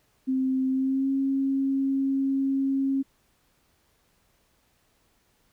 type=tone with pitch glide; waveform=sine; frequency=261.9 to 271 Hz; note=C4 to C#4; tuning=+2 to -39 cents; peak=-22 dBFS; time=0.27-3.03 s; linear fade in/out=20 ms; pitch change=+59 cents; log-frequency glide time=0.69-1.12 s; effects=pink hiss -67 dBFS RMS until 5.52 s